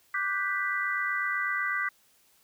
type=chord; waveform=sine; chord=G major seventh; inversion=second; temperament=equal; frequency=1174.7 / 1480 / 1568 / 1975.5 Hz; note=D6 / F#6 / G6 / B6; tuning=0 / 0 / 0 / 0 cents; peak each=-33 / -35 / -33 / -30 dBFS; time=0.14-1.89 s; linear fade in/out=5 ms; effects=white hiss -64 dBFS RMS until 2.43 s